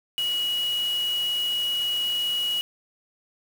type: tone in noise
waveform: sine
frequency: 2909 Hz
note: F#7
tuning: 30 cents flat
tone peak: -23 dBFS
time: 0.18-2.61 s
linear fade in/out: 0 ms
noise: white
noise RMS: -39 dBFS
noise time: 0.18-2.61 s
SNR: +13 dB
effects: none